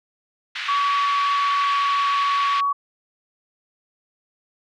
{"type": "band-pass noise", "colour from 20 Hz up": "white", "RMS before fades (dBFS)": -29, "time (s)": [0.55, 2.61], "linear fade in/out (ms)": 10, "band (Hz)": [1300, 3400], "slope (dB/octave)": 24}
{"type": "tone with pitch glide", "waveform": "sine", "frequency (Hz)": [1134, 1126.8], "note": ["C#6", "C#6"], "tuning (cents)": [39, 28], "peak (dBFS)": -18, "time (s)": [0.68, 2.73], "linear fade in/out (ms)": 10, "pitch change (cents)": -11, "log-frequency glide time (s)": [0.89, 2.25]}
{"effects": []}